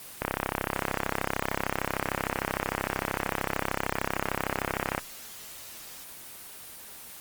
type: click train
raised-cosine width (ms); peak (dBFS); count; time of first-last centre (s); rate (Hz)
0.5; -10; 159; 0.22-4.979; 33.2
effects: white hiss -44 dBFS RMS until 7.2 s + Opus 24 kbps